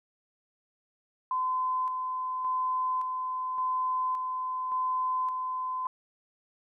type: tone with tremolo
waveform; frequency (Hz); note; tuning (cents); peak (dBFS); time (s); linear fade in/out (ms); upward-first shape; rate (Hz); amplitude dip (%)
sine; 1023; C6; -39; -26; 1.31-5.87; 2; square; 0.88; 35
effects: none